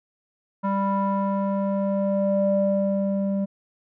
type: tone with low-pass filter sweep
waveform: square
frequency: 196.9 Hz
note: G3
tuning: 8 cents sharp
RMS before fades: -23 dBFS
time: 0.63-3.46 s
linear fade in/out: 20 ms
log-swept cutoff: 1100 to 440 Hz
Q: 4.8
effects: none